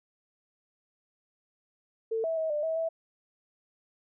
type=tone with pitch steps; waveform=sine; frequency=448.4 / 652 / 639 / 596 / 645 / 654 Hz; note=A4 / E5 / D#5 / D5 / E5 / E5; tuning=+33 / -19 / +46 / +25 / -38 / -14 cents; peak=-27 dBFS; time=2.11-2.89 s; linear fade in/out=10 ms; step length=130 ms; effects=none